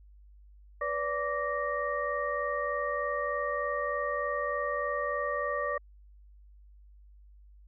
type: tone cluster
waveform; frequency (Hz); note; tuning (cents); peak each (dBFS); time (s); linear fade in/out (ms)
sine; 495.7 / 579 / 1162 / 1863; B4 / D5 / D6 / A#6; +6 / -25 / -19 / -2; -37 / -33 / -33 / -36; 0.81-5.78; 5
effects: added 50 Hz sine -52 dBFS peak until 7.67 s